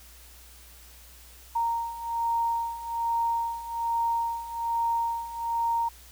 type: beating tone pair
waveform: sine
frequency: 927 / 928.2 Hz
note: A#5 / A#5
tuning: -10 / -8 cents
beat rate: 1.2 Hz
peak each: -31 / -27 dBFS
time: 1.55-5.89 s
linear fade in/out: 10 ms
effects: added 60 Hz sine -51 dBFS peak until 6.11 s + white hiss -52 dBFS RMS until 6.11 s